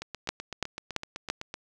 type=two click trains; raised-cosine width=0.2 ms; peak=-10 / -19 dBFS; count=4 / 13; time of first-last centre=0.29-1.3 / 0.02-1.541 s; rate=2.97 / 7.89 Hz; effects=none